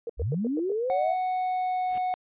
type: tone bursts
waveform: sine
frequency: 466.2 Hz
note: A#4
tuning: in tune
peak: -29 dBFS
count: 6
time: 0.07-0.72 s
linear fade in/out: 2 ms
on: 25 ms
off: 100 ms
type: linear sweep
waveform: sine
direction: up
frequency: 45.2 to 698.5 Hz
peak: -25 dBFS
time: 0.17-1.16 s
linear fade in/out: 50 ms
type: tone with pitch glide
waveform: triangle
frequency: 740 to 735.7 Hz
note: F#5 to F#5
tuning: 0 to -10 cents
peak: -23 dBFS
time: 0.9-2.14 s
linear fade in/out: 0 ms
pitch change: -10 cents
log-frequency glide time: 1.21-1.93 s
type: noise with exponential growth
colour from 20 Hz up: pink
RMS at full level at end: -41 dBFS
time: 1.81-1.98 s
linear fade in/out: 0 ms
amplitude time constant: 35 ms
effects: resampled to 8000 Hz